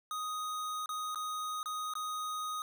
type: tone with dropouts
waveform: square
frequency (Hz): 1247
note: D#6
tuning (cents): +3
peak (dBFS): -36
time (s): 0.11-2.62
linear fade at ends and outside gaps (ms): 1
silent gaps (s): 0.859-0.891 / 1.147-1.157 / 1.63-1.658 / 1.937-1.953
effects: none